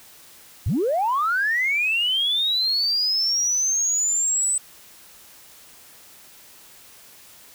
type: linear sweep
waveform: sine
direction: up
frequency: 65.5 to 8100 Hz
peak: -18 dBFS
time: 0.66-4.58 s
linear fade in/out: 5 ms
effects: tanh soft clip ceiling -14 dBFS + white hiss -48 dBFS RMS until 7.54 s